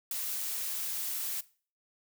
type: noise with ADSR envelope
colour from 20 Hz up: blue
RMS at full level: -29 dBFS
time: 0.11-1.41 s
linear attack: 5 ms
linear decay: 3 ms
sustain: -6 dB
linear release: 7 ms
effects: noise-tail reverb RT60 0.4 s tail -19 dB re dry